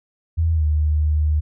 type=tone with pitch glide; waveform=sine; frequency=82 to 76.07 Hz; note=E2 to D#2; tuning=-9 to -39 cents; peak=-15 dBFS; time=0.37-1.41 s; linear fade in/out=20 ms; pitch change=-130 cents; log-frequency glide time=0.53-0.64 s; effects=none